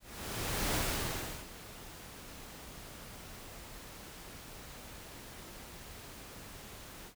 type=noise with ADSR envelope; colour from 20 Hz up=pink; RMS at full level=-32 dBFS; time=0-7.15 s; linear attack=750 ms; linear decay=700 ms; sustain=-17 dB; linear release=86 ms; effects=none